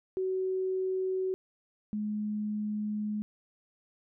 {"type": "tone pair in turn", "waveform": "sine", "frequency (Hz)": [375.6, 210.8], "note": ["F#4", "G#3"], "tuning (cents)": [26, 26], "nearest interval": "minor seventh", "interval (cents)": 1000, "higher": "first", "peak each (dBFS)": [-28, -30], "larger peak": "first", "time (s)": [[0.17, 1.34], [1.93, 3.22]], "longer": "second", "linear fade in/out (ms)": 0, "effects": []}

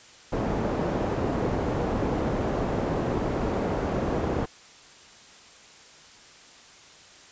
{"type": "low-pass noise", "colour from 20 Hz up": "white", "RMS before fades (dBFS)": -27, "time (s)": [0.32, 4.46], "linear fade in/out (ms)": 10, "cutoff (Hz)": 520, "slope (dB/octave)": 12, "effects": ["white hiss -50 dBFS RMS until 7.31 s", "resampled to 16000 Hz"]}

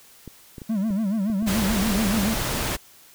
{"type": "clicks", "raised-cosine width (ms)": 3, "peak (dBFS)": -24, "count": 6, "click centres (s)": [0.277, 0.582, 0.618, 0.906, 1.3, 1.425]}
{"type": "tone with vibrato", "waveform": "triangle", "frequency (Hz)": 207.1, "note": "G#3", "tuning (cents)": -5, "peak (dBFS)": -19, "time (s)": [0.69, 2.34], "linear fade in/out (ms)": 10, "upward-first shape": "sine", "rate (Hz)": 7, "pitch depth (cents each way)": 160}
{"type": "noise", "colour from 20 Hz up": "pink", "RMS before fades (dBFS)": -26, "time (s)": [1.46, 2.77], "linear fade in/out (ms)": 20}
{"effects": ["white hiss -51 dBFS RMS until 3.14 s"]}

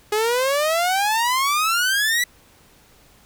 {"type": "exponential sweep", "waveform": "sawtooth", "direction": "up", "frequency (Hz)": [415.3, 1985], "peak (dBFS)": -14, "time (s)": [0.12, 2.24], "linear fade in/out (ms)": 5, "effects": ["pink hiss -53 dBFS RMS until 3.25 s"]}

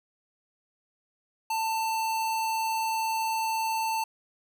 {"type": "tone", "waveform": "square", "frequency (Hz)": 891, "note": "A5", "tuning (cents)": 22, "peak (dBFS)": -27, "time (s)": [1.5, 4.04], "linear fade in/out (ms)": 5, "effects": []}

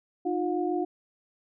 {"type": "tone cluster", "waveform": "sine", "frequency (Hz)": [308.4, 355.3, 720], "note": ["D#4", "F4", "F#5"], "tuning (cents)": [-15, 30, -47], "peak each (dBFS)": [-30, -28, -32], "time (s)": [0.25, 0.85], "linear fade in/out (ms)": 10, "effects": []}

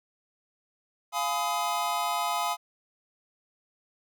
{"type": "chord", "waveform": "square", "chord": "F half-diminished seventh", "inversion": "none", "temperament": "just", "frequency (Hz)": [698.5, 838.1, 1005.8, 1257.2], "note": ["F5", "Ab5", "Cb6", "Eb6"], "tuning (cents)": [0, 16, 31, 18], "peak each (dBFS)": -33, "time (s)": [1.12, 2.57], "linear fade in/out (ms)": 50, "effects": []}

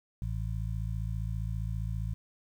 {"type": "harmonic tone", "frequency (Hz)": 55, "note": "A1", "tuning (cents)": 0, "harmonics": [1, 2, 3], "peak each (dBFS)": [-34, -34, -41], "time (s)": [0.22, 2.14], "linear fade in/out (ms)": 0, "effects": ["10-bit"]}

